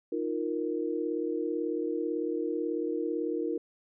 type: chord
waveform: sine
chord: Eb suspended second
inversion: none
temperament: equal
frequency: 311.1 / 349.2 / 466.2 Hz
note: Eb4 / F4 / Bb4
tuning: 0 / 0 / 0 cents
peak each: -33 dBFS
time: 0.12-3.58 s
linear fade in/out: 5 ms
effects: none